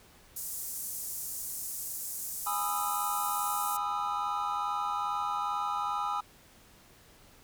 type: band-pass noise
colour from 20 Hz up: white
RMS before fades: -38 dBFS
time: 0.36-3.77 s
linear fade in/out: 5 ms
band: 6600 to 16000 Hz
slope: 24 dB/octave
type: chord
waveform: triangle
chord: E major seventh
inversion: first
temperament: just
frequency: 824.1 / 988.9 / 1236.1 / 1318.5 Hz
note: G#5 / B5 / D#6 / E6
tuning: -14 / +2 / -12 / 0 cents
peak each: -33 / -35 / -32 / -35 dBFS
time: 2.46-6.21 s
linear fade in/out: 10 ms
effects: pink hiss -58 dBFS RMS until 7.43 s